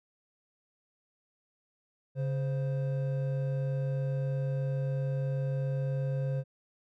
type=tone pair together; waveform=triangle; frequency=138.48 / 523.3 Hz; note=C#3 / C5; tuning=-1 / 0 cents; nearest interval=octave + major seventh; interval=2301 cents; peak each=-27 / -36 dBFS; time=2.15-6.44 s; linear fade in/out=50 ms; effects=none